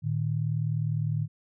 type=tone pair together; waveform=sine; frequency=112.6 / 152.47 Hz; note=A2 / D#3; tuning=+40 / -35 cents; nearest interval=perfect fourth; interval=525 cents; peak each=-28 / -28 dBFS; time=0.02-1.28 s; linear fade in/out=50 ms; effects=none